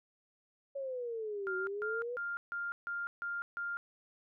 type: exponential two-way sweep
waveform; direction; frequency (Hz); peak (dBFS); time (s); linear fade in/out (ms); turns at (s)
sine; down then up; 560 to 370 to 499.4; -36; 0.75-2.17; 10; 1.56
type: tone bursts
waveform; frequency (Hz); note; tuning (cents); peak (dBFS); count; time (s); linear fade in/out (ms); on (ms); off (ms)
sine; 1400; F6; +4; -35; 7; 1.47-3.77; 0; 200; 150
effects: none